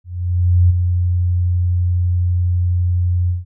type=tone with ADSR envelope; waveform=sine; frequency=88.8 Hz; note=F2; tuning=29 cents sharp; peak=-7 dBFS; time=0.04-3.45 s; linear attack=660 ms; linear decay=14 ms; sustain=-6 dB; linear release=160 ms; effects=none